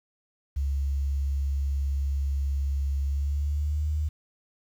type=tone with pitch glide; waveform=sine; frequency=69.3 to 76.01 Hz; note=C#2 to D#2; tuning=0 to -40 cents; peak=-24 dBFS; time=0.56-4.09 s; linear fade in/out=10 ms; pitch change=+160 cents; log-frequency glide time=3.04-3.9 s; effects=9-bit